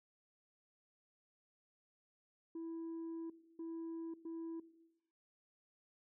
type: tone bursts at uneven times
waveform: sine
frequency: 329.6 Hz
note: E4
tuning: in tune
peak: -40 dBFS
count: 3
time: 2.55-3.3 / 3.59-4.14 / 4.25-4.6 s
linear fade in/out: 5 ms
effects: noise-tail reverb RT60 1.0 s tail -17 dB re dry + tanh soft clip ceiling -41 dBFS